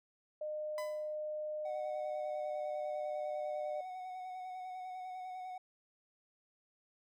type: tone with pitch glide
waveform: sine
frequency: 609 to 601.7 Hz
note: D#5 to D5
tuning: -37 to +42 cents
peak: -37 dBFS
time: 0.41-3.81 s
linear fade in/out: 5 ms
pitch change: -21 cents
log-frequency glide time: 1.87-2.62 s
type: tone with exponential decay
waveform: 30% pulse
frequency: 1005 Hz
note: B5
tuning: 30 cents sharp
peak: -37 dBFS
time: 0.78-1.15 s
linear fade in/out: 1 ms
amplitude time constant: 79 ms
type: tone with vibrato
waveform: triangle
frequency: 740 Hz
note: F#5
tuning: in tune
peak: -40 dBFS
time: 1.65-5.58 s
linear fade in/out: 5 ms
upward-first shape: square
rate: 10 Hz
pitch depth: 18 cents each way
effects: none